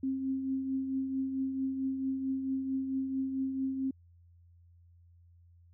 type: tone with tremolo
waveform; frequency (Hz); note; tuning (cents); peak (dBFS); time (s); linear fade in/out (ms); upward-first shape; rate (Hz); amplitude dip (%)
sine; 266.1; C4; +29; -28; 0.03-3.91; 5; triangle; 4.5; 50
effects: added 86 Hz sine -57 dBFS peak until 5.73 s